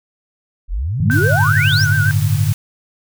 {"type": "exponential sweep", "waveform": "sine", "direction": "up", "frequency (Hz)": [36.47, 6645], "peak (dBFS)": -17, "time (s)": [0.68, 1.87], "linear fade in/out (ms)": 50}
{"type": "chord", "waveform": "sine", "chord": "G suspended second", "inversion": "none", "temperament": "equal", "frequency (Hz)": [98, 110, 146.83], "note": ["G2", "A2", "D3"], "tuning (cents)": [0, 0, 0], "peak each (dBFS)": -17, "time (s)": [1, 2.53], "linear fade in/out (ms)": 5}
{"type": "tone with vibrato", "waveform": "sine", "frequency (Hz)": 1504, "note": "F#6", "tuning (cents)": 28, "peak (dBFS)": -16, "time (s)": [1.1, 2.11], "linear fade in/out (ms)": 0, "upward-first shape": "sine", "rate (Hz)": 7.3, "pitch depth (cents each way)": 75}
{"type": "high-pass noise", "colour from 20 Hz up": "white", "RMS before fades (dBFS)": -31, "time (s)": [1.11, 2.54], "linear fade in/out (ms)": 0, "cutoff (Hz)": 670, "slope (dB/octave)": 24}
{"effects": []}